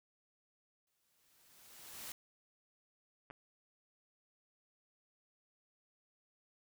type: noise with exponential growth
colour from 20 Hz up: white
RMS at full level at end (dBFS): -45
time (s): 0.87-2.12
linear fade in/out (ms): 2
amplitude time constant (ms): 270
type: clicks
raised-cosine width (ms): 0.5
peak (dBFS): -35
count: 2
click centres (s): 3.302 / 3.309
effects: none